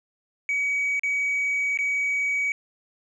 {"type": "tone with dropouts", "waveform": "sine", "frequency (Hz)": 2266, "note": "C#7", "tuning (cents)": 37, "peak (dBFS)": -20, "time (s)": [0.49, 2.52], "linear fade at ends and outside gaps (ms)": 1, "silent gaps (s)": [[0.995, 1.034], [1.774, 1.788]], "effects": ["tanh soft clip ceiling -20 dBFS"]}